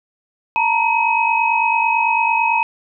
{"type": "tone cluster", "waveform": "sine", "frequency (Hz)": [898, 947, 2543], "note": ["A5", "A#5", "D#7"], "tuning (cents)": [35, 27, 37], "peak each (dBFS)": -18, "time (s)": [0.56, 2.63], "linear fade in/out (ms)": 0, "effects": []}